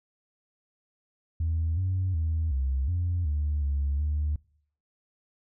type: tone with pitch steps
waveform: sine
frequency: 81.3 / 93.2 / 80.2 / 66.3 / 87.5 / 74 / 70.4 / 74.6 Hz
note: E2 / F#2 / E2 / C2 / F2 / D2 / C#2 / D2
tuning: -23 / +13 / -47 / +23 / +4 / +14 / +27 / +28 cents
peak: -23 dBFS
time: 1.4-4.36 s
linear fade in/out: 5 ms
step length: 370 ms
effects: noise-tail reverb RT60 0.6 s tail -25 dB re dry + tanh soft clip ceiling -21 dBFS